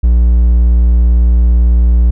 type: tone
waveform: triangle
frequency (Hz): 59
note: A#1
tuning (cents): +22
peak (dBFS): -3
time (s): 0.03-2.11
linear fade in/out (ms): 10
effects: none